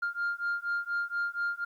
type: beating tone pair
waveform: sine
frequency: 1400 / 1404.2 Hz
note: F6 / F6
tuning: +4 / +9 cents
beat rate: 4.2 Hz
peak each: -31 dBFS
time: 0.02-1.65 s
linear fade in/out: 10 ms
effects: tanh soft clip ceiling -25 dBFS + 11-bit